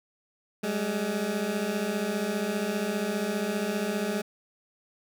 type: beating tone pair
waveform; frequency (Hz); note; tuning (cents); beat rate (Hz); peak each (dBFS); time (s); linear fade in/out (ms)
20% pulse; 196 / 211; G3 / G#3; 0 / +28; 15; -27 / -24; 0.63-4.22; 10
effects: none